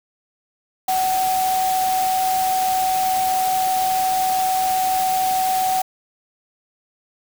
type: tone in noise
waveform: sine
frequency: 751 Hz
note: F#5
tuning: 26 cents sharp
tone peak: -17 dBFS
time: 0.88-5.82 s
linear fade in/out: 5 ms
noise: white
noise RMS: -28 dBFS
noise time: 0.88-5.82 s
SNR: +8 dB
effects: none